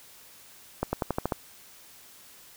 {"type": "accelerating click train", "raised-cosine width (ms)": 1, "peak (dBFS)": -12, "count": 7, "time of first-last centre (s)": [0.83, 1.322], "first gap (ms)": 100, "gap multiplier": 0.92, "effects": ["white hiss -52 dBFS RMS until 2.56 s"]}